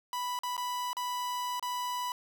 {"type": "tone with dropouts", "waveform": "45% pulse", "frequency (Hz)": 987.8, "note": "B5", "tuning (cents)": 0, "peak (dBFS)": -32, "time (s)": [0.13, 2.12], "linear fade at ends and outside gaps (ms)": 1, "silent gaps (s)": [[0.39, 0.434], [0.567, 0.578], [0.931, 0.968], [1.596, 1.626]], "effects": []}